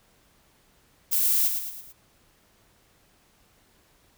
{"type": "noise with echo", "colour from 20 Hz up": "violet", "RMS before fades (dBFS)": -23, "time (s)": [1.11, 1.49], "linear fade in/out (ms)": 20, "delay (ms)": 110, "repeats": 4, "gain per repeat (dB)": -6, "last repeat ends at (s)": 1.93, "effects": ["pink hiss -62 dBFS RMS until 4.17 s"]}